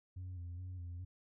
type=tone with vibrato; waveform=sine; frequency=89.3 Hz; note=F2; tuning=39 cents sharp; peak=-40 dBFS; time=0.16-1.05 s; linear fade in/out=10 ms; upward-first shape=square; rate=2.4 Hz; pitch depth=43 cents each way; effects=tanh soft clip ceiling -41 dBFS